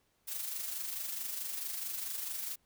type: noise with amplitude modulation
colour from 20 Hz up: blue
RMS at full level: -37 dBFS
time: 0.27-2.56 s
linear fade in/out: 20 ms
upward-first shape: sine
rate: 24.6 Hz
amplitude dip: 45%
effects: pink hiss -74 dBFS RMS until 2.65 s